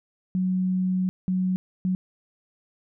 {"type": "tone bursts at uneven times", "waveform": "sine", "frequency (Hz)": 185, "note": "F#3", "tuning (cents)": 0, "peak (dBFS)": -21, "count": 3, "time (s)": [[0.35, 1.09], [1.28, 1.56], [1.85, 1.95]], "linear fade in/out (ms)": 0, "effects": []}